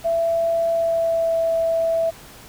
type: tone with pitch glide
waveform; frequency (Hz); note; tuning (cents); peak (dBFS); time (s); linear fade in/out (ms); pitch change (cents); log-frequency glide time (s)
sine; 667 to 659.3; E5 to E5; +20 to 0; -17; 0.04-2.11; 20; -20; 0.7-1.39
effects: pink hiss -43 dBFS RMS until 2.48 s